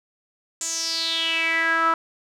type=tone with band-pass filter sweep; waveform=sawtooth; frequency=328.4 Hz; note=E4; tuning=6 cents flat; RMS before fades=-23 dBFS; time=0.61-1.94 s; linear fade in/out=2 ms; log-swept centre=7400 to 1200 Hz; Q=6.1; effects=none